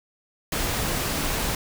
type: noise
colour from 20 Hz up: pink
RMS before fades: -26 dBFS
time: 0.52-1.55 s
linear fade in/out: 2 ms
effects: none